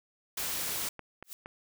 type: noise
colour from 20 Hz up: white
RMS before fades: -34 dBFS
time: 0.37-0.89 s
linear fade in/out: 5 ms
type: click train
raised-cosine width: 0.5 ms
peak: -27 dBFS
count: 4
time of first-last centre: 0.76-1.459 s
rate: 4.29 Hz
type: noise with exponential growth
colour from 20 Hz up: blue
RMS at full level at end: -38 dBFS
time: 1.24-1.33 s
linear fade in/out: 0 ms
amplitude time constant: 19 ms
effects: none